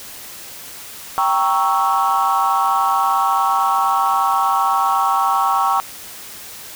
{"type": "chord", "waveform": "sine", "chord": "G diminished seventh", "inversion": "none", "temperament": "equal", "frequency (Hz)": [784, 932.3, 1108.7, 1318.5], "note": ["G5", "Bb5", "Db6", "Fb6"], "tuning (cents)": [0, 0, 0, 0], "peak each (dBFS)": [-18, -20, -17, -20], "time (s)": [1.18, 5.8], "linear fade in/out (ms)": 0, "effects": ["tanh soft clip ceiling -7 dBFS", "white hiss -35 dBFS RMS until 6.75 s"]}